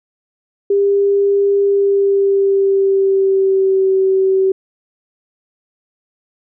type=tone with pitch glide; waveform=sine; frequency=400 to 382.2 Hz; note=G4 to G4; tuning=+35 to -44 cents; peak=-10 dBFS; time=0.7-4.52 s; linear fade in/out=5 ms; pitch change=-79 cents; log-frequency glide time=1.63-3.91 s; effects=none